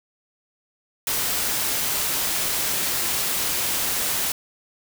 white noise, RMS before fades -24 dBFS, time 1.07-4.32 s, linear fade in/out 2 ms, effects none

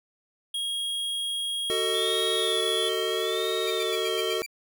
square tone with pitch glide, 3278 to 3415 Hz, G#7 to G#7, -23 to +48 cents, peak -28 dBFS, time 0.54-2.89 s, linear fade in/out 5 ms, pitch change +71 cents, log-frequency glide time 2.2-2.77 s
square chord, D# diminished, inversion first, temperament just, 373.4 / 448 / 622.3 Hz, F#4 / A4 / D#5, +16 / +31 / 0 cents, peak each -31 / -30 / -35 dBFS, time 1.7-4.42 s, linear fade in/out 0 ms
triangle tone with vibrato, 3430 Hz, A7, 45 cents flat, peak -30 dBFS, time 1.94-4.38 s, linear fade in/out 5 ms, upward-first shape sine, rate 0.76 Hz, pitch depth 150 cents each way
sawtooth tone bursts, 2349 Hz, D7, in tune, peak -30 dBFS, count 7, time 3.67-4.463 s, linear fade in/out 5 ms, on 37 ms, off 89 ms
effects none

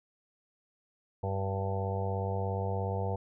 harmonic tone with a mistuned harmonic, 97 Hz, G2, 18 cents flat, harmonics 1 / 2 / 4 / 5 / 6 / 7 / 8 / 9, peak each -32 / -41 / -42 / -37 / -45 / -40 / -43 / -41 dBFS, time 1.23-3.16 s, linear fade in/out 5 ms, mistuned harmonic 9, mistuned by +19 cents, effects none

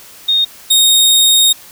sine / sawtooth tone pair in turn, 3699 / 3718 Hz, A#7 / A#7, -14 / -5 cents, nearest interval unison, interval 9 cents, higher second, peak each -9 / -4 dBFS, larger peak second, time 0.28-0.45 / 0.7-1.53 s, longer second, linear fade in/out 10 ms, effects white hiss -38 dBFS RMS until 1.71 s

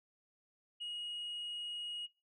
sine tone, 2887 Hz, F#7, 43 cents flat, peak -37 dBFS, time 0.8-2.07 s, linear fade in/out 20 ms, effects noise-tail reverb RT60 0.3 s tail -20 dB re dry + tanh soft clip ceiling -38 dBFS

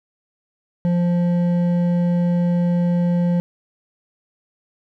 triangle tone with hard clipping, 174.61 Hz, F3, in tune, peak -17 dBFS, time 0.85-3.4 s, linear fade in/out 0 ms, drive 11 dB, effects none

